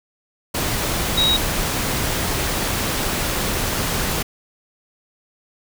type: tone in noise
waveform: sine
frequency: 3812 Hz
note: A#7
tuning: 38 cents sharp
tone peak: -15 dBFS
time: 1.17-1.37 s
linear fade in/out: 10 ms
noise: pink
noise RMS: -22 dBFS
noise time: 0.54-4.23 s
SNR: +4 dB
effects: none

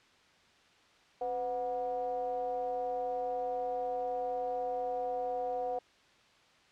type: ring-modulated tone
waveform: triangle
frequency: 115.2 Hz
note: A#2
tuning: 20 cents flat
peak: -27 dBFS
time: 1.21-5.79 s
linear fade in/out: 5 ms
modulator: 618 Hz
effects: white hiss -63 dBFS RMS until 6.71 s + low-pass 4000 Hz 12 dB/octave

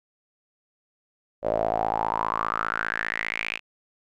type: tone with band-pass filter sweep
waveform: sawtooth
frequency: 55 Hz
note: A1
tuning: in tune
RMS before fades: -27 dBFS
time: 1.42-3.6 s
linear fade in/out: 50 ms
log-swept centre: 570 to 2600 Hz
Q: 6.9
effects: none

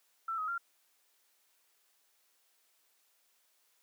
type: tone with pitch steps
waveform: sine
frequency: 1335 / 1264 / 1384 Hz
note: E6 / D#6 / F6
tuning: +22 / +27 / -16 cents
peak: -33 dBFS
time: 0.28-0.58 s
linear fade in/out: 5 ms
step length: 100 ms
effects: white hiss -72 dBFS RMS until 3.82 s + high-pass 400 Hz 12 dB/octave

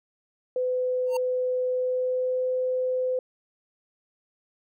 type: tone with pitch glide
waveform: sine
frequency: 505 to 509.4 Hz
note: B4 to C5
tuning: +39 to -46 cents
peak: -23 dBFS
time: 0.56-3.19 s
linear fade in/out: 2 ms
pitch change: +15 cents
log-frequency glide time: 1.68-2.49 s
type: tone with exponential growth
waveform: square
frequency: 918 Hz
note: A#5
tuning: 27 cents flat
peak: -28 dBFS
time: 1.06-1.17 s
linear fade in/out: 5 ms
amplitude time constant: 23 ms
effects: none

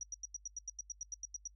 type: tone bursts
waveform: sine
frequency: 5790 Hz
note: F#8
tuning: 38 cents flat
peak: -38 dBFS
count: 14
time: 0.01-1.475 s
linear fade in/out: 2 ms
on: 22 ms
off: 89 ms
effects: noise-tail reverb RT60 0.1 s tail -26 dB re dry + added 50 Hz sine -60 dBFS peak until 1.55 s

